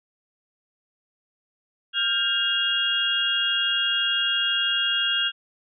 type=tone cluster; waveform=sine; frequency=1401 / 1588 / 2812 / 3302 Hz; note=F6 / G6 / F7 / G#7; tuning=+5 / +22 / +11 / -11 cents; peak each=-31 / -28 / -25 / -24 dBFS; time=1.93-5.32 s; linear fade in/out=50 ms; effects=none